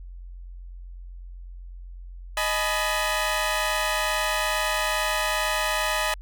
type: chord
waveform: 15% pulse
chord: G# minor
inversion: second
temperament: equal with one note detuned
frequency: 622.3 / 850.5 / 987.8 Hz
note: D#5 / G#5 / B5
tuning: 0 / +41 / 0 cents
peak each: -20 / -22 / -22 dBFS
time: 2.37-6.14 s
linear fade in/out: 2 ms
effects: added 44 Hz sine -37 dBFS peak until 6.21 s